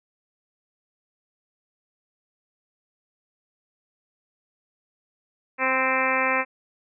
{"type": "harmonic tone with a mistuned harmonic", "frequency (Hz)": 261.6, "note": "C4", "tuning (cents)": 0, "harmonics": [1, 2, 3, 4, 5, 6, 7, 8, 9, 10], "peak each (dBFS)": [-33, -28, -31, -27, -30, -32, -28, -29, -28, -32], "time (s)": [5.58, 6.45], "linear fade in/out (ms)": 50, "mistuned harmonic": 4, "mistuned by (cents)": -16, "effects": []}